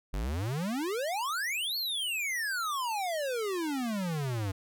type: exponential two-way sweep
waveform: square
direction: up then down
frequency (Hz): 44.34 to 4476 to 93.1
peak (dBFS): -31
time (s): 0.13-4.52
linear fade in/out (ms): 10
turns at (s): 1.77
effects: none